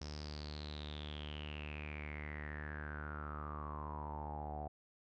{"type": "tone with low-pass filter sweep", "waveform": "sawtooth", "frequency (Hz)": 74.8, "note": "D2", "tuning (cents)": 32, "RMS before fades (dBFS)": -45, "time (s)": [0.01, 4.68], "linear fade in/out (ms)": 5, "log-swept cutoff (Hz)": [5400, 720], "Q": 9.8, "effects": []}